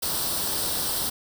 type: noise with comb filter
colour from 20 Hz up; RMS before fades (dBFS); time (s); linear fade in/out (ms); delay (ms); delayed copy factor
white; -27; 0.02-1.1; 10; 0.22; +0.65
effects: none